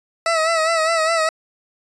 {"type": "tone with vibrato", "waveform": "20% pulse", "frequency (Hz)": 650, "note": "E5", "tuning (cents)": -24, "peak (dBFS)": -11, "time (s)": [0.26, 1.29], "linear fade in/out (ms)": 2, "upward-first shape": "sine", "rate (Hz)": 4.9, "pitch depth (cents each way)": 57, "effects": ["resampled to 22050 Hz"]}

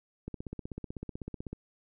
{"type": "click train", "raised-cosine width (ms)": 3, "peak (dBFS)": -25, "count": 21, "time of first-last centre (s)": [0.28, 1.53], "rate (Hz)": 16, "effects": []}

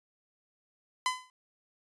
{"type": "tone with exponential decay", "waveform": "sawtooth", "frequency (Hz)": 1014, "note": "B5", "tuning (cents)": 45, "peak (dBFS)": -20, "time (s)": [1.06, 1.3], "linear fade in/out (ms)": 1, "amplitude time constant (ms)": 52, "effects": ["resampled to 22050 Hz"]}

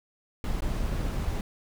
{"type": "noise with dropouts", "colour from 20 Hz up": "brown", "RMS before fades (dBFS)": -29, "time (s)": [0.44, 1.41], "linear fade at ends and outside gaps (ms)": 1, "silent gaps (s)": [0.606, 0.621], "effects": []}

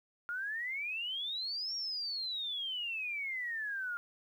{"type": "exponential two-way sweep", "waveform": "sine", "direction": "up then down", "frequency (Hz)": [1396.9, 5620, 1396.9], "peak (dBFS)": -35, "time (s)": [0.29, 3.97], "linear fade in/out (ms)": 0, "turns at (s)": 1.75, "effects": ["11-bit"]}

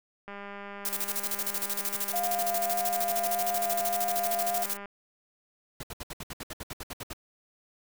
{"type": "click train", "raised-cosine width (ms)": 0.5, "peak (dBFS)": -27, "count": 921, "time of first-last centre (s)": [0.28, 4.857], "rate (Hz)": 201}
{"type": "noise with tremolo", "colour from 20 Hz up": "blue", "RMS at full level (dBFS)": -30, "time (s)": [0.85, 4.77], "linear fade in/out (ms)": 2, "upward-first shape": "square", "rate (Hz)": 13, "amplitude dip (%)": 75}
{"type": "tone with vibrato", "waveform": "sine", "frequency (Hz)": 698.5, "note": "F5", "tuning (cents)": 0, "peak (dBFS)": -28, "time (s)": [2.13, 4.64], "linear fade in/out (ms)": 10, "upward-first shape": "sine", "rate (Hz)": 1.7, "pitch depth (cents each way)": 16}
{"type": "noise bursts", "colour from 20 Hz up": "pink", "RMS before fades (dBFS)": -38, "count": 14, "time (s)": [5.8, 7.133], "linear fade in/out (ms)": 5, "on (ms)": 33, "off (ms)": 67}
{"effects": []}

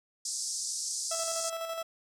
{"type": "band-pass noise", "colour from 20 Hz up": "pink", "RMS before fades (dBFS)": -35, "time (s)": [0.25, 1.5], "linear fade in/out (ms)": 5, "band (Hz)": [4900, 9200], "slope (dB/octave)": 48}
{"type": "tone with tremolo", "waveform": "30% pulse", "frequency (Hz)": 659.3, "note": "E5", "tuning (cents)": 0, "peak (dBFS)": -30, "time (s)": [1.11, 1.83], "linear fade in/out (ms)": 5, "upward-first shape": "square", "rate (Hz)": 12, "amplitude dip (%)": 40}
{"effects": []}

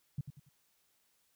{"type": "tone with echo", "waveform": "sine", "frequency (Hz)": 141, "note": "C#3", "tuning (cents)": 30, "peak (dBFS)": -32, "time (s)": [0.18, 0.21], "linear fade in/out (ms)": 5, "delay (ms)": 94, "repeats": 3, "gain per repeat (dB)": -9, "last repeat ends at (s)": 0.492, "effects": ["white hiss -74 dBFS RMS until 1.35 s"]}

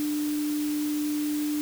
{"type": "tone in noise", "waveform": "sine", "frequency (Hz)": 298, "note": "D4", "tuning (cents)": 25, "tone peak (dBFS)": -25, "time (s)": [0, 1.61], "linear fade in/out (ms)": 0, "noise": "white", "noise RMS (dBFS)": -39, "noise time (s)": [0, 1.61], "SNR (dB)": 11, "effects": []}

